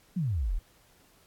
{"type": "exponential sweep", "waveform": "sine", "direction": "down", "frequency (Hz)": [197.2, 32.7], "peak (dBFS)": -26, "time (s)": [0.16, 0.59], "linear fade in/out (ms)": 10, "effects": ["pink hiss -62 dBFS RMS until 1.26 s", "AAC 64 kbps"]}